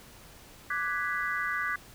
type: chord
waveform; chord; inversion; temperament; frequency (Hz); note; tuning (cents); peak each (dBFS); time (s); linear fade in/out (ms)
sine; G# half-diminished seventh; second; equal with one note detuned; 1174.7 / 1486 / 1661.2 / 1975.5; D6 / F#6 / G#6 / B6; 0 / +7 / 0 / 0; -34; 0.7-1.76; 5
effects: pink hiss -52 dBFS RMS until 1.94 s